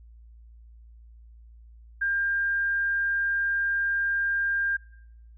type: tone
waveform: sine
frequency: 1600 Hz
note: G6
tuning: 35 cents sharp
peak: -23 dBFS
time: 2.01-4.77 s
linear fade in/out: 10 ms
effects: noise-tail reverb RT60 0.9 s tail -22 dB re dry + added 57 Hz sine -47 dBFS peak until 5.37 s